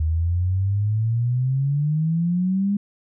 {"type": "exponential sweep", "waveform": "sine", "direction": "up", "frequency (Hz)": [77.3, 205.4], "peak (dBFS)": -18, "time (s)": [0, 2.77], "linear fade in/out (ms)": 5, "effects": []}